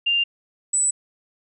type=tone pair in turn; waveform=sine; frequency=2794 / 7948 Hz; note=F7 / B8; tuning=0 / +10 cents; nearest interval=octave + tritone; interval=1810 cents; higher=second; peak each=-17 dBFS; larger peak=neither; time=0.06-0.24 / 0.73-0.91 s; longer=neither; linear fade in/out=10 ms; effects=none